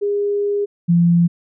sine tone pair in turn, 407.7 / 171.42 Hz, G#4 / F3, -32 / -32 cents, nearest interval octave + minor third, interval 1500 cents, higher first, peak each -16 / -10 dBFS, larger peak second, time 0.01-0.66 / 0.88-1.28 s, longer first, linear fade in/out 20 ms, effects none

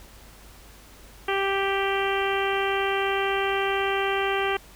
harmonic tone, 392 Hz, G4, in tune, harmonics 1 / 2 / 3 / 4 / 5 / 6 / 7 / 8, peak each -26 / -29 / -31 / -32 / -33 / -34 / -34 / -35 dBFS, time 1.28-4.57 s, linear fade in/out 5 ms, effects added 50 Hz sine -50 dBFS peak until 4.75 s + pink hiss -50 dBFS RMS until 4.75 s

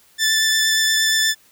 15% pulse tone with vibrato, 1760 Hz, A6, in tune, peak -9 dBFS, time 0.18-1.35 s, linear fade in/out 50 ms, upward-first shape triangle, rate 8.5 Hz, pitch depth 15 cents each way, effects white hiss -54 dBFS RMS until 1.51 s

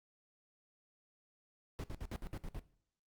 brown noise bursts, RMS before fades -42 dBFS, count 8, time 1.79-2.594 s, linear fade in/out 0 ms, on 48 ms, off 60 ms, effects noise-tail reverb RT60 0.6 s tail -17 dB re dry + Opus 48 kbps

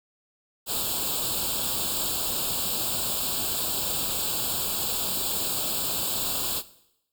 white noise with comb filter, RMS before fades -28 dBFS, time 0.66-6.63 s, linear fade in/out 50 ms, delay 0.25 ms, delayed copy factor +1, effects noise-tail reverb RT60 0.8 s tail -17 dB re dry

